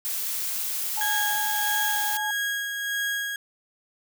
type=noise; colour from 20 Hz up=blue; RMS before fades=-29 dBFS; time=0.05-2.17 s; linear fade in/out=0 ms
type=tone with vibrato; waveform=sine; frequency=848 Hz; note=G#5; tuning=36 cents sharp; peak=-29 dBFS; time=0.97-2.31 s; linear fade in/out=5 ms; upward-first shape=square; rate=2.6 Hz; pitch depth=9 cents each way
type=tone with tremolo; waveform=35% pulse; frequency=1643 Hz; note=G#6; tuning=19 cents flat; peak=-23 dBFS; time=1.01-3.36 s; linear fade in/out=2 ms; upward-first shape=sine; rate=1.6 Hz; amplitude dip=40%
effects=none